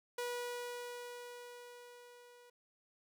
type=tone with level ramp; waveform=sawtooth; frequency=486.1 Hz; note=B4; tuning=28 cents flat; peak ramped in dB=-33 to -55 dBFS; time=0.18-2.5 s; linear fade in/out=5 ms; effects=none